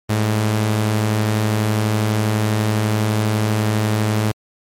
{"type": "tone pair together", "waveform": "sawtooth", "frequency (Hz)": [108.1, 204.1], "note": ["A2", "G#3"], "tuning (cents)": [-30, -30], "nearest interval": "major seventh", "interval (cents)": 1100, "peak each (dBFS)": [-12, -24], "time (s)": [0.09, 4.32], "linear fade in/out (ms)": 10, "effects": ["MP3 64 kbps"]}